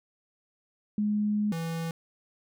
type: tone pair in turn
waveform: sine / square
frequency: 209.3 / 164.97 Hz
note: G#3 / E3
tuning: +14 / +2 cents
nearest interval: major third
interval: 412 cents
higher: first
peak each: -24 / -31 dBFS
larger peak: first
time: 0.98-1.52 / 1.52-1.91 s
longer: first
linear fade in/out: 2 ms
effects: none